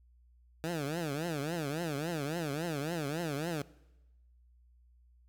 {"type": "tone with vibrato", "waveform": "15% pulse", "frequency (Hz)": 155.5, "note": "D#3", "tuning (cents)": -1, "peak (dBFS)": -27, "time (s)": [0.64, 3.62], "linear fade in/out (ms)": 0, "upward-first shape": "triangle", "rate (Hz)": 3.6, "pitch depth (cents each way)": 240, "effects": ["noise-tail reverb RT60 1.0 s tail -21 dB re dry", "added 60 Hz sine -60 dBFS peak until 5.28 s"]}